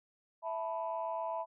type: chord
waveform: sine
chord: E suspended fourth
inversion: none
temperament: equal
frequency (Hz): 659.3 / 880 / 987.8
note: E5 / A5 / B5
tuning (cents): 0 / 0 / 0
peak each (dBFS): -37 / -40 / -38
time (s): 0.42-1.46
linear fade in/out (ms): 50
effects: tanh soft clip ceiling -26 dBFS